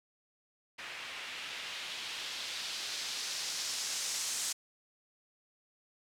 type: noise with low-pass filter sweep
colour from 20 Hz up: blue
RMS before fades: -39 dBFS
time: 0.78-4.53 s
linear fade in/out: 10 ms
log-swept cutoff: 2300 to 7100 Hz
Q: 1.4
effects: none